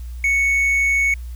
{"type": "tone", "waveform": "triangle", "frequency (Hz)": 2217, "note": "C#7", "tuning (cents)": 0, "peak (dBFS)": -13, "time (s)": [0.24, 1.14], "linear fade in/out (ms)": 2, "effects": ["added 60 Hz sine -28 dBFS peak until 1.35 s", "white hiss -52 dBFS RMS until 1.35 s"]}